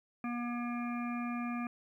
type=harmonic tone; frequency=239.9 Hz; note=A#3; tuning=50 cents sharp; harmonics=1 / 3 / 5 / 7 / 9 / 10; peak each=-35 / -45 / -43 / -50 / -55 / -47 dBFS; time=0.24-1.67 s; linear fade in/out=2 ms; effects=12-bit